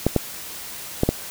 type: clicks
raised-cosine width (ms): 2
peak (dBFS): -3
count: 4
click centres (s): 0.066 / 0.163 / 1.034 / 1.09
effects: white hiss -35 dBFS RMS until 1.3 s